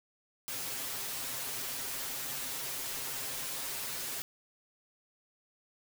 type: noise with comb filter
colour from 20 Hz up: white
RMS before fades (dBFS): -38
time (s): 0.48-4.22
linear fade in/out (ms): 0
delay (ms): 7.5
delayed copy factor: +0.95
effects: none